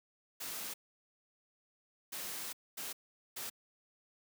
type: noise bursts at uneven times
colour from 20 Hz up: white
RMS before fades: -42 dBFS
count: 4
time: 0.4-0.74 / 2.12-2.53 / 2.77-2.93 / 3.36-3.5 s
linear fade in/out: 10 ms
effects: high-pass 150 Hz 12 dB/octave